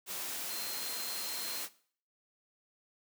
sine tone in noise, 4172 Hz, C8, 6 cents flat, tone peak -43 dBFS, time 0.47-1.64 s, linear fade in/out 50 ms, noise white, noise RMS -39 dBFS, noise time 0.06-1.69 s, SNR -7 dB, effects noise-tail reverb RT60 0.5 s tail -18 dB re dry + high-pass 200 Hz 12 dB/octave

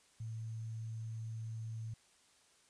sine tone with sample-and-hold, 111.9 Hz, A2, 30 cents sharp, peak -40 dBFS, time 0.2-1.94 s, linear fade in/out 5 ms, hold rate 6300 Hz, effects white hiss -68 dBFS RMS until 2.69 s + resampled to 22050 Hz

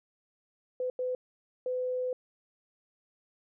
sine tone bursts at uneven times, 505 Hz, B4, 39 cents sharp, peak -29 dBFS, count 3, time 0.8-0.9 / 0.99-1.15 / 1.66-2.13 s, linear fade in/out 2 ms, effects none

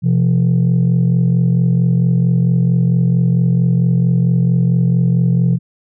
sine tone pair together, 126.7 / 171.16 Hz, B2 / F3, +45 / -35 cents, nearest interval perfect fourth, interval 520 cents, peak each -11 dBFS, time 0.02-5.59 s, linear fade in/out 50 ms, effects tanh soft clip ceiling -7 dBFS

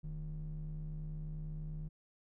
triangle ring-modulated tone, 94.6 Hz, F#2, 39 cents sharp, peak -33 dBFS, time 0.03-1.89 s, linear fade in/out 20 ms, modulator 60.2 Hz, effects tanh soft clip ceiling -33 dBFS

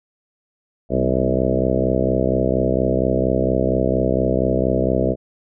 harmonic tone with a mistuned harmonic, 64.3 Hz, C2, 30 cents flat, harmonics 1 / 2 / 3 / 4 / 5 / 6 / 7 / 8 / 9 / 10, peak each -25 / -25 / -25 / -25 / -25 / -25 / -25 / -25 / -25 / -25 dBFS, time 0.89-5.16 s, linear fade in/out 50 ms, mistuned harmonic 3, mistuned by +33 cents, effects none

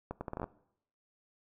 accelerating click train, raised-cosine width 1 ms, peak -23 dBFS, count 9, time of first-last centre 0.11-0.441 s, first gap 100 ms, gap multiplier 0.72, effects noise-tail reverb RT60 0.7 s tail -20 dB re dry

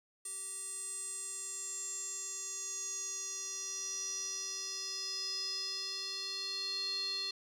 square tone with band-pass filter sweep, 387.1 Hz, G4, 22 cents flat, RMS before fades -40 dBFS, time 0.25-7.31 s, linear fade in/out 5 ms, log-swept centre 8800 to 4100 Hz, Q 9.7, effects none

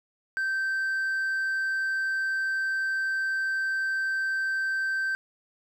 sine tone with hard clipping, 1557 Hz, G6, 12 cents flat, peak -26 dBFS, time 0.37-5.15 s, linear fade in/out 0 ms, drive 2 dB, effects none

